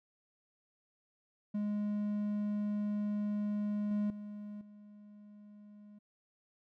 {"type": "tone with level steps", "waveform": "triangle", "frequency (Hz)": 207.7, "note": "G#3", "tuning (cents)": 0, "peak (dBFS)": [-30, -28, -40, -50], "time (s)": [1.54, 5.99], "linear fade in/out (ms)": 10, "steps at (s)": [3.91, 4.1, 4.61], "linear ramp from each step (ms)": 2, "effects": []}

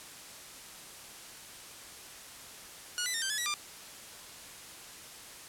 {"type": "tone with pitch steps", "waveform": "10% pulse", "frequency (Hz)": [1449, 1997, 1831, 1564, 1710, 1931, 1193], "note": ["F#6", "B6", "A#6", "G6", "A6", "B6", "D6"], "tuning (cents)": [-37, 19, -32, -4, -50, -39, 27], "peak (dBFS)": -22, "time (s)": [2.98, 3.54], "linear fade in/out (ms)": 0, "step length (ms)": 80, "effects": ["white hiss -48 dBFS RMS until 5.48 s", "low-pass 11000 Hz 12 dB/octave"]}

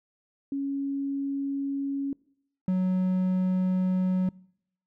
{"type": "tone pair in turn", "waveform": ["sine", "triangle"], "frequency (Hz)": [277.2, 185.01], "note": ["C#4", "F#3"], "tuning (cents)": [0, 0], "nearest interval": "perfect fifth", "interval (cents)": 700, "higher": "first", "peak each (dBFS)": [-27, -20], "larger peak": "second", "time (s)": [[0.52, 2.13], [2.68, 4.29]], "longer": "neither", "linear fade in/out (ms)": 2, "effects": ["noise-tail reverb RT60 0.7 s tail -24 dB re dry"]}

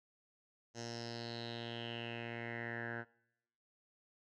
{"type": "tone with low-pass filter sweep", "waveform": "10% pulse", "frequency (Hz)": 117.1, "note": "A#2", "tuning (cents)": 8, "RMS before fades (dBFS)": -44, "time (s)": [0.74, 3.05], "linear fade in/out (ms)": 50, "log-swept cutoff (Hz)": [6100, 1500], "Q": 6, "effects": ["noise-tail reverb RT60 0.9 s tail -24 dB re dry"]}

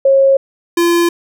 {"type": "tone pair in turn", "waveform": ["sine", "square"], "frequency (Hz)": [543, 342.7], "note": ["C#5", "F4"], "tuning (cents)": [-36, -33], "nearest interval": "minor sixth", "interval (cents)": 797, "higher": "first", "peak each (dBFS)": [-6, -10], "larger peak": "first", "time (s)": [[0.05, 0.37], [0.77, 1.09]], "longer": "neither", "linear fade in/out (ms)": 5, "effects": []}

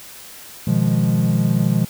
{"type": "chord", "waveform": "triangle", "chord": "F half-diminished seventh", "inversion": "second", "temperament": "equal", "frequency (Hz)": [123.47, 155.56, 174.61, 207.7], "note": ["Cb3", "Eb3", "F3", "Ab3"], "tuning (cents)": [0, 0, 0, 0], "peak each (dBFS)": [-18, -19, -17, -19], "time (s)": [0.67, 1.85], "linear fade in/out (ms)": 5, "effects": ["white hiss -39 dBFS RMS until 1.89 s"]}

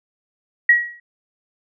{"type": "tone with exponential decay", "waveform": "sine", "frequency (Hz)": 1911, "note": "A#6", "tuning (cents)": 43, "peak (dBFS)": -6, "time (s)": [0.69, 1], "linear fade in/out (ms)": 5, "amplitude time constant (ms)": 67, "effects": []}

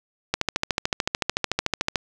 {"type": "click train", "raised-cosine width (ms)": 0.2, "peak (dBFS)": -4, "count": 23, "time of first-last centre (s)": [0.34, 1.958], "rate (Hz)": 13.6, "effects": []}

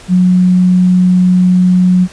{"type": "tone", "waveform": "sine", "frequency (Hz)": 181.9, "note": "F#3", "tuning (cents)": -29, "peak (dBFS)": -5, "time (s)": [0.08, 2.08], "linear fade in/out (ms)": 50, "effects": ["pink hiss -36 dBFS RMS until 2.12 s", "resampled to 22050 Hz"]}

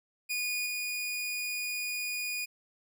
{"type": "tone with level steps", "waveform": "sawtooth", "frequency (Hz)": 2456, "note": "D#7", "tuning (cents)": -23, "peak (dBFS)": [-27, -29], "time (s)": [0.29, 2.46], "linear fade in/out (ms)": 20, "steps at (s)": 0.66, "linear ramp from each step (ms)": 5, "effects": []}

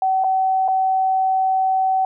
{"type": "tone with dropouts", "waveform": "sine", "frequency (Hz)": 760, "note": "F#5", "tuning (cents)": 46, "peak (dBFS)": -15, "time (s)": [0.02, 2.05], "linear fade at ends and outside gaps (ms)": 2, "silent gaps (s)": [[0.239, 0.243], [0.68, 0.684]], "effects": []}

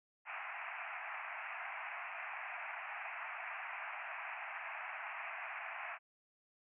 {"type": "band-pass noise", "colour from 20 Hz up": "white", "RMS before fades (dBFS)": -45, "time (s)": [0.25, 5.99], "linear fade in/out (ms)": 50, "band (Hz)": [650, 2600], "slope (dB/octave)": 96, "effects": []}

